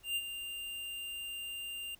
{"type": "tone with ADSR envelope", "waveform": "square", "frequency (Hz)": 2794, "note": "F7", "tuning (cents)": 0, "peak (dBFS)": -31, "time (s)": [0.03, 1.95], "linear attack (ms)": 130, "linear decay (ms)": 47, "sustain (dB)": -9, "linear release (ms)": 4, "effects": ["added 40 Hz sine -66 dBFS peak until 1.99 s", "pink hiss -64 dBFS RMS until 1.99 s"]}